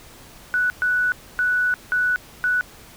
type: tone bursts at uneven times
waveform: sine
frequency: 1480 Hz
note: F#6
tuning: in tune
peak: -17 dBFS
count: 5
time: 0.54-0.7 / 0.82-1.12 / 1.39-1.74 / 1.92-2.16 / 2.44-2.61 s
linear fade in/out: 0 ms
effects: pink hiss -45 dBFS RMS until 2.96 s